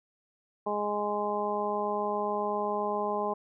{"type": "harmonic tone", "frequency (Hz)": 207.4, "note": "G#3", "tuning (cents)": -2, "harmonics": [1, 2, 3, 4, 5], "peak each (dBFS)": [-38, -33, -34, -33, -34], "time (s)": [0.66, 3.34], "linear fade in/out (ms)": 10, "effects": []}